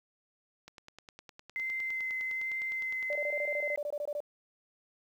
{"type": "click train", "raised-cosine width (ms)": 0.2, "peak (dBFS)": -31, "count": 25, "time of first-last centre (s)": [0.68, 3.129], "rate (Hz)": 9.8}
{"type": "tone with vibrato", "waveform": "sine", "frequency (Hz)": 2067, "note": "C7", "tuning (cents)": -22, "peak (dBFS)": -32, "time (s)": [1.56, 3.76], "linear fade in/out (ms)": 0, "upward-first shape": "sine", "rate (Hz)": 1.2, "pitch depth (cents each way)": 11}
{"type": "tone bursts", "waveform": "sine", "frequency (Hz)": 587.3, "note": "D5", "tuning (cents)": 0, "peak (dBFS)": -32, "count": 15, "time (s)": [3.1, 4.204], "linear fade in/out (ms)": 2, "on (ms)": 54, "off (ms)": 21}
{"effects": ["10-bit"]}